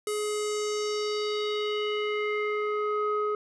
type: tone with low-pass filter sweep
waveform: square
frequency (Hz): 420.8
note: G#4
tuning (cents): +23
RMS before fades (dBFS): -29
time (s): 0.07-3.35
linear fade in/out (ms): 2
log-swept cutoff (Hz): 10000 to 1100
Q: 3
effects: none